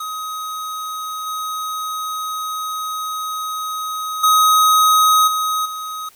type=tone with level steps; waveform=square; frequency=1262 Hz; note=D#6; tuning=24 cents sharp; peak=-25 / -23 / -11 / -18 / -26 dBFS; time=0-6.09 s; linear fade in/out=5 ms; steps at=1.26 / 4.23 / 5.27 / 5.65 s; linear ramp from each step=10 ms; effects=white hiss -50 dBFS RMS until 6.15 s